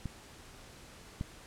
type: clicks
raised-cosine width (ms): 5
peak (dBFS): -24 / -22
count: 2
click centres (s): 0.057 / 1.211
effects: pink hiss -53 dBFS RMS until 1.46 s + low-pass 10000 Hz 12 dB/octave